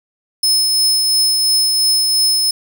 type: tone with tremolo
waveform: sawtooth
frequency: 5200 Hz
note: E8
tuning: 24 cents flat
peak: -8 dBFS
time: 0.43-2.51 s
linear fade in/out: 5 ms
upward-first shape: triangle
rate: 2.9 Hz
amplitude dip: 30%
effects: 7-bit